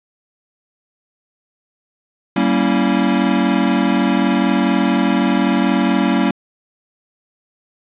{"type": "chord", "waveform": "square", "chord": "G diminished seventh", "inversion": "none", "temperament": "equal with one note detuned", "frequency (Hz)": [192.3, 233.1, 277.2, 329.6], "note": ["G3", "Bb3", "Db4", "Fb4"], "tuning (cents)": [-33, 0, 0, 0], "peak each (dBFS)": [-19, -19, -19, -22], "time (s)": [2.36, 6.31], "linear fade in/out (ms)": 5, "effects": ["resampled to 8000 Hz", "8-bit"]}